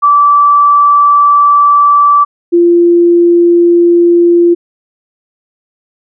sine tone pair in turn, 1160 / 344.9 Hz, D6 / F4, -22 / -22 cents, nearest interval octave + major sixth, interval 2100 cents, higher first, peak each -3 dBFS, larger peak neither, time 0.02-2.25 / 2.52-4.55 s, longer first, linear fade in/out 20 ms, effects none

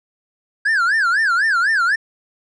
triangle tone with vibrato, 1568 Hz, G6, in tune, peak -12 dBFS, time 0.65-1.96 s, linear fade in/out 10 ms, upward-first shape sine, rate 4 Hz, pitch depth 250 cents each way, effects resampled to 22050 Hz

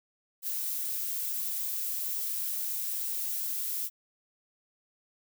violet noise, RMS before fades -33 dBFS, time 0.42-3.9 s, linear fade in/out 50 ms, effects none

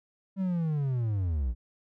triangle linear sweep, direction down, 196 to 54.3 Hz, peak -24 dBFS, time 0.36-1.55 s, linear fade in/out 50 ms, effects none

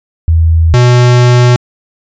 sine / square tone pair in turn, 81.7 / 122.84 Hz, E2 / B2, -15 / -9 cents, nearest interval perfect fifth, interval 706 cents, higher second, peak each -4 dBFS, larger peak neither, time 0.28-0.74 / 0.74-1.56 s, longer second, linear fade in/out 0 ms, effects resampled to 16000 Hz

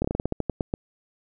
slowing click train, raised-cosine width 2 ms, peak -11 dBFS, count 12, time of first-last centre 0.02-0.739 s, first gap 25 ms, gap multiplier 1.18, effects none

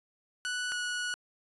sawtooth tone pair in turn, 1480 / 1465.5 Hz, F#6 / F#6, 0 / -17 cents, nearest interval unison, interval 17 cents, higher first, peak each -28 dBFS, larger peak neither, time 0.45-0.72 / 0.72-1.14 s, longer second, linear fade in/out 0 ms, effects resampled to 24000 Hz

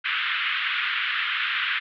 pink band-pass noise, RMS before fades -26 dBFS, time 0.04-1.8 s, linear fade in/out 20 ms, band 1300 to 3400 Hz, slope 48 dB/octave, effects none

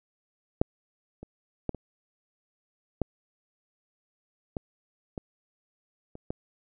clicks, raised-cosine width 2 ms, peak -7 / -28 / -14 / -25 / -12 / -18 / -21 / -29 / -18 dBFS, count 9, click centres 0.615 / 1.23 / 1.693 / 1.747 / 3.017 / 4.568 / 5.178 / 6.154 / 6.305 s, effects none

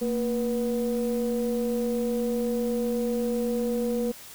triangle ring-modulated tone, 127 Hz, B2, 49 cents sharp, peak -19 dBFS, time 0.01-4.12 s, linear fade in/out 10 ms, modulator 357 Hz, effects white hiss -45 dBFS RMS until 4.34 s

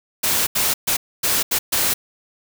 white noise bursts at uneven times, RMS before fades -19 dBFS, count 6, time 0.23-0.47 / 0.55-0.74 / 0.87-0.97 / 1.23-1.43 / 1.51-1.59 / 1.72-1.94 s, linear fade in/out 10 ms, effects none

